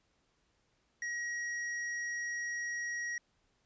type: tone with tanh clipping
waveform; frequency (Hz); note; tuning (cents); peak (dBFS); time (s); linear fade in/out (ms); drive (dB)
triangle; 1900; A#6; +33; -37; 1.02-3.18; 2; 18
effects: pink hiss -75 dBFS RMS until 3.65 s + resampled to 16000 Hz